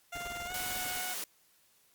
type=tone with pitch glide; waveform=15% pulse; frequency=698.5 to 733.2 Hz; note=F5 to F#5; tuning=0 to -16 cents; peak=-32 dBFS; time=0.12-1.14 s; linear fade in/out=10 ms; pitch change=+84 cents; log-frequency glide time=0.46-0.52 s
type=noise with tremolo; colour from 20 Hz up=pink; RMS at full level=-45 dBFS; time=0.15-1 s; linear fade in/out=0 ms; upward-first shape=square; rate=20 Hz; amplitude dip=75%
type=high-pass noise; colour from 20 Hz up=white; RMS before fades=-38 dBFS; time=0.54-1.24 s; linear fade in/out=2 ms; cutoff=210 Hz; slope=12 dB/octave
effects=white hiss -67 dBFS RMS until 1.94 s + Opus 48 kbps